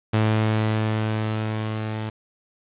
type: tone with level ramp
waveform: sawtooth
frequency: 109 Hz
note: A2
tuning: 16 cents flat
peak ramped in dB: -13 to -23 dBFS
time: 0.13-2.1 s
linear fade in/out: 10 ms
effects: resampled to 8000 Hz + 7-bit